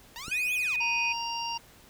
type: exponential two-way sweep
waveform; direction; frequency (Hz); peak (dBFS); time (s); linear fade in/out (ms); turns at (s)
10% pulse; up then down; 892 to 3520 to 892; -30; 0.16-0.76; 0; 0.54
type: click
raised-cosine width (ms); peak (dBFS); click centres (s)
3; -29; 0.282
type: tone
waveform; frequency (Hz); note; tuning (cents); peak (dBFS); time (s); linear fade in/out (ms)
sine; 2489; D#7; 0; -26; 0.31-1.13; 10
type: harmonic tone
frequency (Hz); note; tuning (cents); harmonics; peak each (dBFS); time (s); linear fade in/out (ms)
932.3; A#5; 0; 1 / 3 / 5 / 6; -33 / -36 / -40 / -39; 0.8-1.58; 10
effects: pink hiss -55 dBFS RMS until 1.89 s